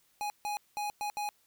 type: tone bursts at uneven times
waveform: square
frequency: 830.6 Hz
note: G#5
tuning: in tune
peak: -33 dBFS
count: 5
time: 0.21-0.3 / 0.45-0.57 / 0.77-0.9 / 1.01-1.1 / 1.17-1.29 s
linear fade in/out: 0 ms
effects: white hiss -69 dBFS RMS until 1.46 s

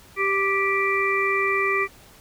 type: harmonic tone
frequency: 392 Hz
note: G4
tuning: in tune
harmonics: 1 / 3 / 5 / 6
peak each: -25 / -25 / -25 / -25 dBFS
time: 0.16-1.88 s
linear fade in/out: 50 ms
effects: pink hiss -50 dBFS RMS until 2.2 s

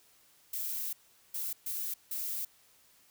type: noise bursts at uneven times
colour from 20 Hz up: violet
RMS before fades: -36 dBFS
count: 4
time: 0.53-0.93 / 1.34-1.53 / 1.66-1.94 / 2.11-2.45 s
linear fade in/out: 5 ms
effects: white hiss -64 dBFS RMS until 3.1 s

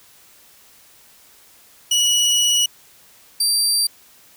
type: tone pair in turn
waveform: 25% pulse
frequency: 2929 / 4696 Hz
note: F#7 / D8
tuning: -18 / -1 cents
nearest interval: minor sixth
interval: 817 cents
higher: second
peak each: -11 / -11 dBFS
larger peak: neither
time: 1.91-2.66 / 3.4-3.87 s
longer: first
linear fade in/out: 5 ms
effects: white hiss -50 dBFS RMS until 4.36 s

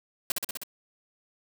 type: noise with echo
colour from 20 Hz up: white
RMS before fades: -27 dBFS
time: 0.3-0.32 s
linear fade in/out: 2 ms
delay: 63 ms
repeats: 5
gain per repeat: -2 dB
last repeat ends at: 0.635 s
effects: none

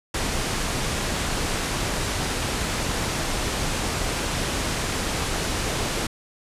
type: low-pass noise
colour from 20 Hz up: pink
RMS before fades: -26 dBFS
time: 0.14-6.07 s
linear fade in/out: 5 ms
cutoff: 10000 Hz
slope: 24 dB/octave
effects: resampled to 32000 Hz

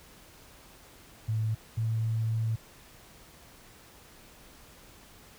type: tone pair in turn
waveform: sine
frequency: 110 / 112.05 Hz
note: A2 / A2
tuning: 0 / +32 cents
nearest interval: unison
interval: 32 cents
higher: second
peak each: -26 dBFS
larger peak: neither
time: 1.28-1.55 / 1.77-2.56 s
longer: second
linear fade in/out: 10 ms
effects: pink hiss -54 dBFS RMS until 5.38 s

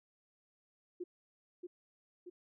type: tone with echo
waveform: sine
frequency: 356 Hz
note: F4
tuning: 33 cents sharp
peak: -38 dBFS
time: 1-1.04 s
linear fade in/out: 10 ms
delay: 630 ms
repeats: 2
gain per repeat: -4 dB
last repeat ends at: 2.3 s
effects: none

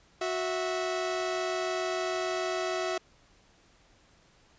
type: tone pair together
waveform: sawtooth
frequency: 367.7 / 655.2 Hz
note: F#4 / E5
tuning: -11 / -11 cents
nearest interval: minor seventh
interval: 1000 cents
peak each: -28 dBFS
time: 0.21-2.98 s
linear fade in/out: 5 ms
effects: pink hiss -62 dBFS RMS until 4.58 s + resampled to 16000 Hz

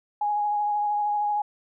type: tone with vibrato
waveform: sine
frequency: 831 Hz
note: G#5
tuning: 1 cent sharp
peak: -22 dBFS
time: 0.21-1.42 s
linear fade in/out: 5 ms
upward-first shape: triangle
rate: 13 Hz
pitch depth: 20 cents each way
effects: none

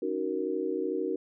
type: chord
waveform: sine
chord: D# minor seventh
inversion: third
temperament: just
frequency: 280 / 311.1 / 373.4 / 466.7 Hz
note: C#4 / D#4 / F#4 / A#4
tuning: +18 / 0 / +16 / +2 cents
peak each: -37 / -34 / -32 / -33 dBFS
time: 0.02-1.16 s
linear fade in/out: 5 ms
effects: none

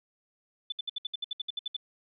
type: tone bursts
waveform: sine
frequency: 3502 Hz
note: A7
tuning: 9 cents flat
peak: -30 dBFS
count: 13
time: 0.7-1.766 s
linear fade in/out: 5 ms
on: 22 ms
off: 65 ms
effects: none

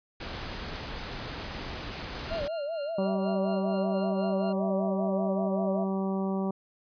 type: noise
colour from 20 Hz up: pink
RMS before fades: -37 dBFS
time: 0.2-2.48 s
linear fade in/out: 5 ms
type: tone with tremolo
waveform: 15% pulse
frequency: 1396.9 Hz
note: F6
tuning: in tune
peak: -35 dBFS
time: 2.28-4.53 s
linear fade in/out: 10 ms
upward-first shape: triangle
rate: 4.2 Hz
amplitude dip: 80%
type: tone with vibrato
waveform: sine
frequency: 616 Hz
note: D#5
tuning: 17 cents flat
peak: -30 dBFS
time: 2.3-5.85 s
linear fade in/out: 20 ms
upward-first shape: sine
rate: 5.2 Hz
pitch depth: 150 cents each way
type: harmonic tone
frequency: 192.6 Hz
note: G3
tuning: 30 cents flat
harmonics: 1 / 2 / 3 / 4 / 5 / 6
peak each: -28 / -34 / -38 / -40 / -42 / -44 dBFS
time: 2.98-6.51 s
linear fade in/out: 5 ms
effects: resampled to 11025 Hz

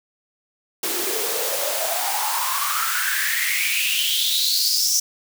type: noise with high-pass filter sweep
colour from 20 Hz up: white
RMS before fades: -22 dBFS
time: 0.83-5 s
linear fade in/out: 5 ms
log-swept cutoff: 320 to 5900 Hz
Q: 7.5
effects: none

